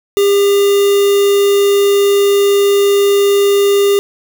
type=tone with quantisation; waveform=triangle; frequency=401.6 Hz; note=G4; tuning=42 cents sharp; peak=-6 dBFS; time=0.17-3.99 s; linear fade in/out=0 ms; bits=3; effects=none